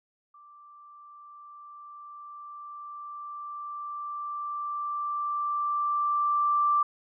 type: tone with level ramp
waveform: sine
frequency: 1174.7 Hz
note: D6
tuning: in tune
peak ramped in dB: -50 to -20 dBFS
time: 0.34-6.83 s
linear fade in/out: 5 ms
effects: none